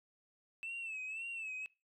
sine tone with vibrato, 2637 Hz, E7, in tune, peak -38 dBFS, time 0.63-1.66 s, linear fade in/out 0 ms, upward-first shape sine, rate 1.9 Hz, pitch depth 81 cents each way, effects noise-tail reverb RT60 0.3 s tail -25 dB re dry + tanh soft clip ceiling -38 dBFS

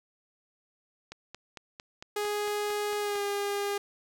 click train, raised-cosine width 0.2 ms, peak -24 dBFS, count 10, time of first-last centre 1.12-3.156 s, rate 4.42 Hz
sawtooth tone with pitch glide, 415.3 to 404.9 Hz, G#4 to G#4, 0 to -44 cents, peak -25 dBFS, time 2.16-3.78 s, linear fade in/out 5 ms, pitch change -44 cents, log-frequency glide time 2.99-3.22 s
effects none

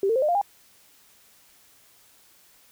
sine tone with pitch steps, 392 / 452.9 / 523.3 / 604.5 / 698.5 / 807 Hz, G4 / A#4 / C5 / D5 / F5 / G#5, 0 / -50 / 0 / +50 / 0 / -50 cents, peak -19 dBFS, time 0.03-0.414 s, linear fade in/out 2 ms, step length 64 ms, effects white hiss -57 dBFS RMS until 2.71 s

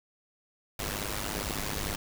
pink noise with amplitude modulation, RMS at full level -30 dBFS, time 0.79-1.96 s, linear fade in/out 5 ms, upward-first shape sine, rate 102 Hz, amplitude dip 85%, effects none

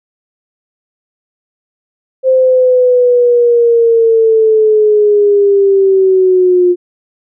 sine linear sweep, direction down, 523.3 to 353.5 Hz, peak -5 dBFS, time 2.23-6.76 s, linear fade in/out 50 ms, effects none

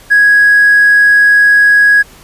sine tone with hard clipping, 1661.2 Hz, G#6, in tune, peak -4 dBFS, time 0.1-2.03 s, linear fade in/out 20 ms, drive 1 dB, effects pink hiss -39 dBFS RMS until 2.23 s + resampled to 32000 Hz

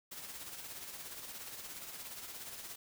white noise with tremolo, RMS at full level -45 dBFS, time 0.11-2.76 s, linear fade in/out 10 ms, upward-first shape sine, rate 17 Hz, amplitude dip 45%, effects none

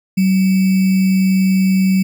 sine tone with sample-and-hold, 189.5 Hz, F#3, 42 cents sharp, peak -10 dBFS, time 0.17-2.03 s, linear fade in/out 10 ms, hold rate 2450 Hz, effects none

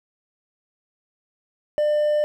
triangle tone with hard clipping, 598 Hz, D5, 31 cents sharp, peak -18 dBFS, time 1.78-2.24 s, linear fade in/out 0 ms, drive 5 dB, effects none

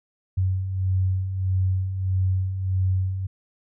sine beating tone pair, 92.5 / 94.1 Hz, F#2 / F#2, 0 / +30 cents, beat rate 1.6 Hz, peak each -29 / -21 dBFS, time 0.37-3.27 s, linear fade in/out 10 ms, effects none

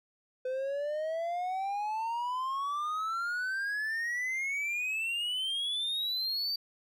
triangle exponential sweep, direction up, 506 to 4652 Hz, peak -29 dBFS, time 0.45-6.56 s, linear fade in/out 5 ms, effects none

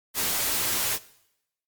white noise with comb filter, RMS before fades -26 dBFS, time 0.14-0.99 s, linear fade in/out 50 ms, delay 13 ms, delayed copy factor -0.55, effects noise-tail reverb RT60 0.8 s tail -19 dB re dry + Opus 48 kbps

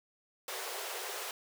pink high-pass noise, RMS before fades -40 dBFS, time 0.48-1.31 s, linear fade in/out 2 ms, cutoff 370 Hz, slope 96 dB/octave, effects none

